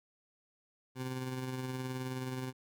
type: tone with tremolo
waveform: 20% pulse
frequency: 129 Hz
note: C3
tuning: 24 cents flat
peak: -30 dBFS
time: 0.95-2.53 s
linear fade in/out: 50 ms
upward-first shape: triangle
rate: 19 Hz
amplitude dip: 40%
effects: none